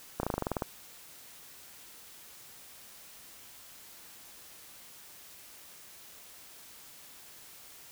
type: slowing click train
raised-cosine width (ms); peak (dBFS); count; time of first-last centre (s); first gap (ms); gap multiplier
1; -16; 11; 0.2-0.622; 32; 1.06
effects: white hiss -52 dBFS RMS until 7.91 s